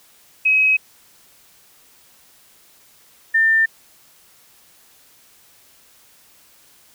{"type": "tone pair in turn", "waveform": "sine", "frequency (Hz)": [2546, 1800.3], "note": ["D#7", "A6"], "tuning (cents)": [39, 39], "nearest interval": "tritone", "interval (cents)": 600, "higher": "first", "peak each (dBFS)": -12, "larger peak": "neither", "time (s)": [[0.45, 0.77], [3.34, 3.66]], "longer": "neither", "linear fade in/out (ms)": 10, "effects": ["white hiss -52 dBFS RMS until 6.94 s"]}